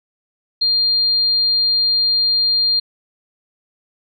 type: tone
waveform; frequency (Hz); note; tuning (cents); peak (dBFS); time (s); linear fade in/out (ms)
sine; 4200; C8; +6; -13; 0.61-2.8; 10
effects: none